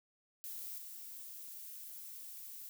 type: noise with level steps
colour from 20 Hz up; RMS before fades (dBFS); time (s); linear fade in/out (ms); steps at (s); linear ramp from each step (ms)
violet; -45 / -49; 0.44-2.69; 0; 0.78; 2
effects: none

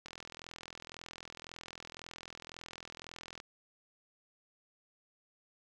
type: click train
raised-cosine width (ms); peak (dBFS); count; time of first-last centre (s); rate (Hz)
0.2; -28; 141; 0.06-3.401; 41.9
effects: none

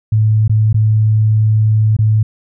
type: tone with dropouts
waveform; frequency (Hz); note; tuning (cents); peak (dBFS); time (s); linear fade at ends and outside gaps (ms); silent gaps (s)
sine; 108.5; A2; -24; -8; 0.12-2.23; 5; 0.479-0.495 / 0.729-0.743 / 1.967-1.988
effects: none

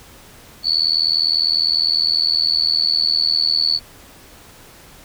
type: tone with amplitude modulation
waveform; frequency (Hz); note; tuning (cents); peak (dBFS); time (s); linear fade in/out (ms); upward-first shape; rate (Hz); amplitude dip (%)
sine; 4435; C#8; 0; -10; 0.63-3.8; 50; sine; 79.9; 100
effects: pink hiss -44 dBFS RMS until 5.04 s

